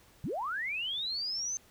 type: linear sweep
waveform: sine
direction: up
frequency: 105.9 to 6310 Hz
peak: -32 dBFS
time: 0.24-1.57 s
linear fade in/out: 0 ms
effects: pink hiss -61 dBFS RMS until 1.7 s